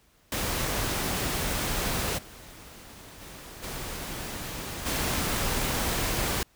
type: noise with level steps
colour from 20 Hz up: pink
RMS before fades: -29 / -47 / -44 / -36 / -28 dBFS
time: 0.32-6.43 s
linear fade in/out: 2 ms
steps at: 2.17 / 3.2 / 3.62 / 4.85 s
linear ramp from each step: 20 ms
effects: pink hiss -63 dBFS RMS until 6.55 s